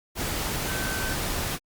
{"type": "tone in noise", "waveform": "sine", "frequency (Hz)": 1537, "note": "G6", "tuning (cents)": -35, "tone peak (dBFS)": -33, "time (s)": [0.65, 1.17], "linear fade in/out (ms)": 50, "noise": "pink", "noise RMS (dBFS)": -29, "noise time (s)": [0.15, 1.59], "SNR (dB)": -7, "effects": ["Opus 48 kbps"]}